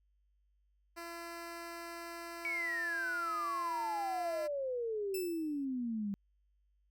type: tone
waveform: 10% pulse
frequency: 339 Hz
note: E4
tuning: 49 cents sharp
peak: -35 dBFS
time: 0.96-4.48 s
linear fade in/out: 20 ms
type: exponential sweep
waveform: sine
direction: down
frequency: 2288 to 196 Hz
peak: -34 dBFS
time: 2.45-6.14 s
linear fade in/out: 0 ms
type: tone with exponential decay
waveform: 5% pulse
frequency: 2637 Hz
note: E7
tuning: in tune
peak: -30 dBFS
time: 5.14-5.65 s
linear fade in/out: 5 ms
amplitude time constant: 110 ms
effects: added 50 Hz sine -70 dBFS peak until 6.9 s